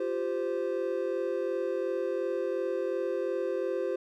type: chord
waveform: triangle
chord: F suspended second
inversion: none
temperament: equal with one note detuned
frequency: 349.2 / 392 / 519.3 Hz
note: F4 / G4 / C5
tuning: 0 / 0 / -13 cents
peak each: -32 / -31 / -30 dBFS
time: 0-3.96 s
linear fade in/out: 5 ms
effects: none